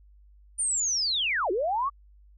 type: linear two-way sweep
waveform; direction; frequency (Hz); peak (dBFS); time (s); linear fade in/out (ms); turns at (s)
sine; down then up; 9210 to 338.8 to 1168; -24; 0.58-1.9; 20; 1.51
effects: added 50 Hz sine -52 dBFS peak until 2.37 s